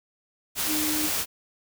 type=tone in noise; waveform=sine; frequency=306.2 Hz; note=D#4; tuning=28 cents flat; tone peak=-28 dBFS; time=0.66-1.1 s; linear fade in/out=50 ms; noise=white; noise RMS=-27 dBFS; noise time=0.55-1.26 s; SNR=-4 dB; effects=none